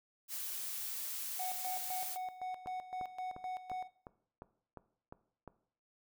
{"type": "noise", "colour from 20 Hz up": "blue", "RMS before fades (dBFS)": -41, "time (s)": [0.28, 2.18], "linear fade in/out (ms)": 50}
{"type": "tone with tremolo", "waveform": "triangle", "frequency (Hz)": 740, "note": "F#5", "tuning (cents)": 0, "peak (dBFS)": -35, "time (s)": [1.39, 3.88], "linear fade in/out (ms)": 10, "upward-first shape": "square", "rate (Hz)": 3.9, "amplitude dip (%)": 75}
{"type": "click train", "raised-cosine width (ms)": 1, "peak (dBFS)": -33, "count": 9, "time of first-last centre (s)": [2.66, 5.477], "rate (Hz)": 2.84}
{"effects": ["noise-tail reverb RT60 0.6 s tail -17 dB re dry"]}